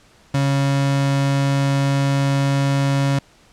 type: tone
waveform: 35% pulse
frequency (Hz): 138.59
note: C#3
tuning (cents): 0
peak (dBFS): -14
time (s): 0.34-3.19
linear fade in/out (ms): 5
effects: pink hiss -52 dBFS RMS until 3.52 s + low-pass 8000 Hz 12 dB/octave